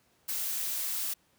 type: noise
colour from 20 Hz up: blue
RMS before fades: -33 dBFS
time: 0.28-1.14 s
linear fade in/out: 10 ms
effects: pink hiss -68 dBFS RMS until 1.38 s + high-pass 80 Hz 12 dB/octave